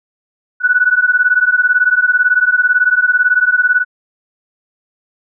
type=beating tone pair; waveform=sine; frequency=1471 / 1489 Hz; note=F#6 / F#6; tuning=-11 / +11 cents; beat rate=18 Hz; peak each=-12 dBFS; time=0.6-3.85 s; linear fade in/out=50 ms; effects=none